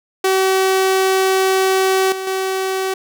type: tone with level steps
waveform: sawtooth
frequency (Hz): 380.5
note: F#4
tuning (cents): +48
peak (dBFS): -9 / -19 / -14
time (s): 0.24-2.94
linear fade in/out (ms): 5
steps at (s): 2.12 / 2.27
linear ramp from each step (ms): 2
effects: none